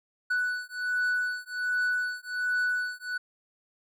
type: beating tone pair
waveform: triangle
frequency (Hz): 1483 / 1484.3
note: F#6 / F#6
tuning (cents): +4 / +5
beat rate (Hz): 1.3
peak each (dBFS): -28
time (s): 0.3-3.18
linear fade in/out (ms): 10
effects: none